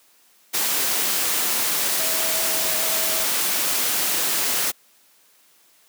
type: tone in noise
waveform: sine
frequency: 646 Hz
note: E5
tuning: 35 cents flat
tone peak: -33 dBFS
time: 1.98-3.25 s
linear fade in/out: 20 ms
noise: white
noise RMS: -22 dBFS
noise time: 0.53-4.72 s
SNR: -14 dB
effects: white hiss -57 dBFS RMS until 5.88 s + high-pass 200 Hz 12 dB/octave